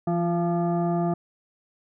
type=tone with frequency modulation; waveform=sine; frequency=170.2 Hz; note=F3; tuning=44 cents flat; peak=-21 dBFS; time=0.07-1.14 s; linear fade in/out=5 ms; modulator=517 Hz; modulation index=1.1; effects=none